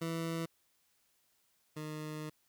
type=tone pair in turn; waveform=20% pulse; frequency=164.81 / 153.6 Hz; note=E3 / D#3; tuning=0 / -22 cents; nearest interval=minor second; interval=122 cents; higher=first; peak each=-30 / -35 dBFS; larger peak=first; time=0.01-0.46 / 1.76-2.3 s; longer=second; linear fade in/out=10 ms; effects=white hiss -74 dBFS RMS until 2.48 s